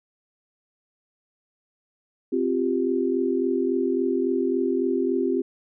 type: chord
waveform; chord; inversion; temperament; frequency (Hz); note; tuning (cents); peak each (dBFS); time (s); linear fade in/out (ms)
sine; C suspended fourth; none; just; 261.6 / 348.8 / 392.4; C4 / F4 / G4; 0 / -2 / +2; -25; 2.32-5.42; 10
effects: none